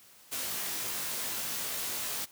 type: noise with comb filter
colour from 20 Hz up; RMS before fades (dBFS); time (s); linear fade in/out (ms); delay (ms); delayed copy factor
white; -35; 0.31-2.26; 20; 19; +0.95
effects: white hiss -57 dBFS RMS until 2.31 s + high-pass 80 Hz 12 dB/octave